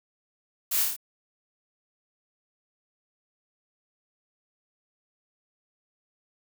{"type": "noise with echo", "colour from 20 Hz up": "blue", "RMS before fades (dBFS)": -27, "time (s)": [0.71, 0.83], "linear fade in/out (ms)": 10, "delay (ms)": 27, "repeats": 5, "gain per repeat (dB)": -2, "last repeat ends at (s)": 0.965, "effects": []}